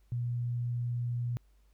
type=tone; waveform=sine; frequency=120.6 Hz; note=B2; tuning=41 cents flat; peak=-30 dBFS; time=0.12-1.37 s; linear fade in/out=0 ms; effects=added 50 Hz sine -61 dBFS peak until 1.73 s + pink hiss -75 dBFS RMS until 1.73 s